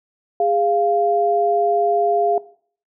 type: tone pair together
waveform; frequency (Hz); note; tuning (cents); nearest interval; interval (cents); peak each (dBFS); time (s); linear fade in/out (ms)
sine; 410 / 695; G#4 / F5; -22 / -9; major sixth; 913; -20 / -16; 0.4-2.38; 2
effects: noise-tail reverb RT60 0.5 s tail -18 dB re dry